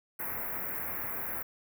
white band-stop noise, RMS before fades -36 dBFS, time 0.19-1.43 s, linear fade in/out 10 ms, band 2200 to 12000 Hz, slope 48 dB/octave, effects none

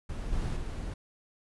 brown noise with level steps, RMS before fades -35 / -31 / -35 dBFS, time 0.09-0.94 s, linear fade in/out 5 ms, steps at 0.32 / 0.56 s, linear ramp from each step 10 ms, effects resampled to 24000 Hz

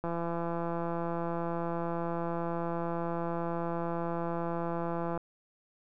click train, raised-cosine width 1 ms, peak -21 dBFS, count 869, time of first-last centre 0.04-5.176 s, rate 169 Hz, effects none

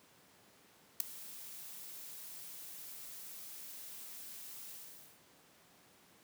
blue noise with ADSR envelope, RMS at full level -25 dBFS, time 1-5.21 s, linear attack 3 ms, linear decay 4 ms, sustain -24 dB, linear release 500 ms, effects pink hiss -64 dBFS RMS until 6.23 s + high-pass 150 Hz 12 dB/octave

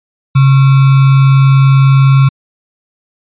sine tone with sample-and-hold, 135.2 Hz, C#3, 43 cents flat, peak -3 dBFS, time 0.35-2.29 s, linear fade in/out 10 ms, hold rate 1225 Hz, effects resampled to 8000 Hz

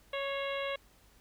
harmonic tone with a mistuned harmonic, 554.4 Hz, C#5, in tune, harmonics 1 / 2 / 3 / 4 / 5 / 6 / 7, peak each -35 / -41 / -44 / -42 / -43 / -45 / -49 dBFS, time 0.13-0.76 s, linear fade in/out 5 ms, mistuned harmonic 4, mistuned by -41 cents, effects added 50 Hz sine -64 dBFS peak until 1.2 s + pink hiss -64 dBFS RMS until 1.2 s

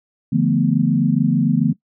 sine chord, B half-diminished seventh, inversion first, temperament equal with one note detuned, 146.83 / 171.42 / 220 / 246.9 Hz, D3 / F3 / A3 / B3, 0 / -32 / 0 / 0 cents, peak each -19 dBFS, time 0.32-1.73 s, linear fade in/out 10 ms, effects noise-tail reverb RT60 0.1 s tail -19 dB re dry

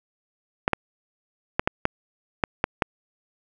clicks, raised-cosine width 0.5 ms, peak -4 dBFS, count 8, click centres 0.679 / 0.733 / 1.595 / 1.675 / 1.854 / 2.438 / 2.641 / 2.822 s, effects none

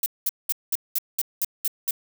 violet noise bursts, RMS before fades -23 dBFS, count 9, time 0.03-1.909 s, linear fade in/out 2 ms, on 31 ms, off 200 ms, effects none

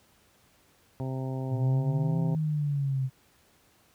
harmonic tone, 131.4 Hz, C3, 8 cents sharp, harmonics 1 / 2 / 3 / 4 / 5 / 6 / 7, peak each -31 / -37 / -41 / -43 / -45 / -47 / -48 dBFS, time 1-2.35 s, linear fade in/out 0 ms
sine exponential two-way sweep, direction up then down, 118.8 to 165.3 to 129.5 Hz, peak -25 dBFS, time 1.5-3.1 s, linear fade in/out 50 ms, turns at 2.19 s
effects pink hiss -63 dBFS RMS until 3.94 s + high-pass 60 Hz 12 dB/octave

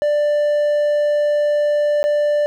triangle tone with dropouts, 590 Hz, D5, 8 cents sharp, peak -12 dBFS, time 0.02-2.46 s, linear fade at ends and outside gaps 0 ms, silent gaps 2.03-2.04 s, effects none

